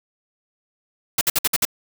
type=noise bursts; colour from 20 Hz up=white; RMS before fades=-18 dBFS; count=6; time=1.18-1.652 s; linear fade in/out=5 ms; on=32 ms; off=56 ms; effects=none